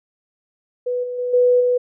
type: tone with level steps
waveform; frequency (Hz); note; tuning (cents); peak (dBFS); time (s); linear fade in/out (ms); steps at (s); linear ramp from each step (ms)
sine; 493.9; B4; 0; -19 / -24 / -20 / -11 / -14; 0.86-1.78; 10; 1.03 / 1.18 / 1.33 / 1.6; 10
effects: none